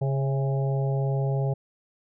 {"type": "harmonic tone with a mistuned harmonic", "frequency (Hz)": 136.7, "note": "C#3", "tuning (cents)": -24, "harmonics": [1, 3, 4, 5, 6], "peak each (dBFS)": [-23, -33, -35, -37, -39], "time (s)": [0.01, 1.54], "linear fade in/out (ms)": 10, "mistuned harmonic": 5, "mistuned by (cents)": -48, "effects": []}